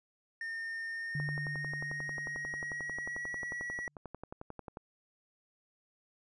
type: tone with pitch glide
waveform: triangle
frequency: 1822 to 1930.3 Hz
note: A#6 to B6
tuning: -40 to -40 cents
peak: -35 dBFS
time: 0.41-3.88 s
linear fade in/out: 2 ms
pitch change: +100 cents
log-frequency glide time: 0.88-3.34 s
type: tone with exponential decay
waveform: sine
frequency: 146.83 Hz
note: D3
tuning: in tune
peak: -33 dBFS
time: 1.15-3.96 s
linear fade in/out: 2 ms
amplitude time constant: 610 ms
type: click train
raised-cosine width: 1 ms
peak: -29 dBFS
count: 41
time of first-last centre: 1.2-4.771 s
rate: 11.2 Hz
effects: resampled to 22050 Hz